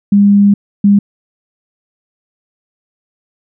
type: tone bursts at uneven times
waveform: sine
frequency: 202 Hz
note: G#3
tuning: 48 cents flat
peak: -4 dBFS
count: 2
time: 0.12-0.54 / 0.84-0.99 s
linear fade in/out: 5 ms
effects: none